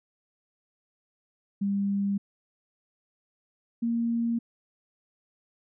sine tone pair in turn, 199.5 / 232.8 Hz, G3 / A#3, +31 / -2 cents, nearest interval minor third, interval 267 cents, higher second, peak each -24 / -24 dBFS, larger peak neither, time 1.61-2.18 / 3.82-4.39 s, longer neither, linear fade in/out 10 ms, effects none

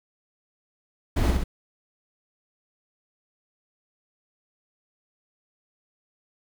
brown noise with echo, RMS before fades -21 dBFS, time 1.16-1.31 s, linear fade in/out 10 ms, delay 65 ms, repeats 2, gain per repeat -3 dB, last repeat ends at 1.44 s, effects none

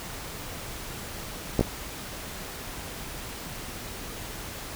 clicks, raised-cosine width 2 ms, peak -8 dBFS, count 2, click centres 1.593 / 1.61 s, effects pink hiss -38 dBFS RMS until 4.75 s

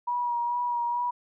sine tone with vibrato, 961 Hz, B5, 48 cents flat, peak -25 dBFS, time 0.07-1.11 s, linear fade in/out 10 ms, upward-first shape sine, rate 2.3 Hz, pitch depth 22 cents each way, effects none

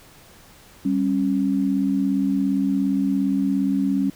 sine tone pair together, 196 / 273.3 Hz, G3 / C#4, 0 / -24 cents, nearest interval tritone, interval 576 cents, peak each -22 / -20 dBFS, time 0.85-4.1 s, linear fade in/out 5 ms, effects pink hiss -49 dBFS RMS until 4.15 s

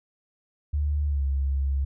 sine tone with pitch glide, 73.42 to 68.5 Hz, D2 to C#2, 0 to -20 cents, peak -22 dBFS, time 0.73-1.85 s, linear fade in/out 10 ms, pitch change -120 cents, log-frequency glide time 1.06-1.24 s, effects none

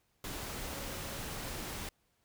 sine tone in noise, 550 Hz, C#5, 14 cents flat, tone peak -51 dBFS, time 0.72-1.19 s, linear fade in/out 2 ms, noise pink, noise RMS -41 dBFS, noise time 0.24-1.89 s, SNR -13 dB, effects pink hiss -75 dBFS RMS until 2.24 s

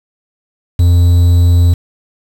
triangle tone with quantisation, 87.31 Hz, F2, in tune, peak -3 dBFS, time 0.79-1.74 s, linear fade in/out 5 ms, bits 5, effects none

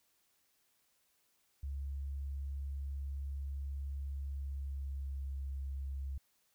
sine tone with pitch glide, 69.3 to 68.11 Hz, C#2 to C#2, 0 to -30 cents, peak -37 dBFS, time 1.63-6.18 s, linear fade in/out 5 ms, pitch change -30 cents, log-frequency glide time 4.25-5.31 s, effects white hiss -75 dBFS RMS until 6.54 s

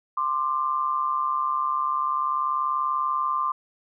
sine tone pair together, 1046.5 / 1186.9 Hz, C6 / D6, 0 / +18 cents, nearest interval major second, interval 218 cents, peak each -25 dBFS, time 0.17-3.52 s, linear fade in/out 5 ms, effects none

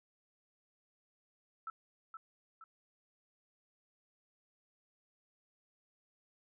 sine tone with echo, 1318.5 Hz, E6, in tune, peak -39 dBFS, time 1.67-1.7 s, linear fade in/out 2 ms, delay 470 ms, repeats 2, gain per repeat -6 dB, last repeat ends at 2.64 s, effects none

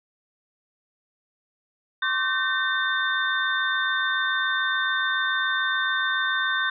sine tone cluster, 1067 / 1154 / 1538 / 1814 / 3606 Hz, C6 / D6 / G6 / A#6 / A7, +34 / -31 / -33 / -48 / +42 cents, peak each -32 / -32 / -24 / -29 / -30 dBFS, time 2.02-6.7 s, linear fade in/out 5 ms, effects none

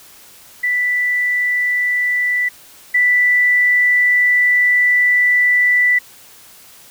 sine tone pair in turn, 1975.5 / 1975.5 Hz, B6 / B6, 0 / 0 cents, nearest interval unison, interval 0 cents, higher neither, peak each -14 / -10 dBFS, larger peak second, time 0.63-2.49 / 2.94-5.99 s, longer second, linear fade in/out 10 ms, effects white hiss -43 dBFS RMS until 6.9 s

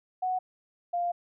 sine tone pair in turn, 740 / 698.5 Hz, F#5 / F5, 0 / 0 cents, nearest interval minor second, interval 100 cents, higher first, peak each -26 dBFS, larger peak neither, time 0.22-0.39 / 0.93-1.12 s, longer second, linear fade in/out 10 ms, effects none

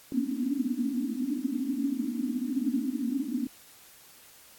white band-pass noise, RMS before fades -30 dBFS, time 0.12-3.47 s, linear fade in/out 2 ms, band 230 to 290 Hz, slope 96 dB/octave, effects white hiss -54 dBFS RMS until 4.58 s + AAC 64 kbps

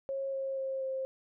sine tone with pitch steps, 543 / 538.3 / 533.7 / 529.1 Hz, C#5 / C5 / C5 / C5, -36 / +49 / +34 / +19 cents, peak -32 dBFS, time 0.09-1.05 s, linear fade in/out 0 ms, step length 240 ms, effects none

